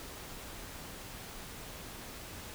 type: silence
effects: pink hiss -46 dBFS RMS until 2.54 s